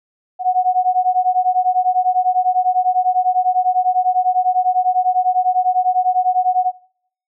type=beating tone pair; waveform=sine; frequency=731 / 741 Hz; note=F#5 / F#5; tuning=-21 / +2 cents; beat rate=10 Hz; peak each=-16 dBFS; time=0.39-6.72 s; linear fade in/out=50 ms; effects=noise-tail reverb RT60 0.7 s tail -22 dB re dry